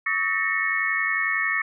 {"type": "tone cluster", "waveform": "sine", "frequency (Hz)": [1127, 1284, 1798, 1889, 2198], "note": ["C#6", "E6", "A6", "A#6", "C#7"], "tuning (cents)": [28, -46, 37, 22, -15], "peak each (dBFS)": [-32, -32, -26, -27, -26], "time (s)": [0.06, 1.62], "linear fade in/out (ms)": 5, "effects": []}